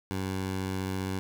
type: tone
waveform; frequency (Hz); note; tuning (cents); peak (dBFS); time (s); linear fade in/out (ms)
15% pulse; 94.8; F#2; +43; -24; 0.11-1.19; 0
effects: none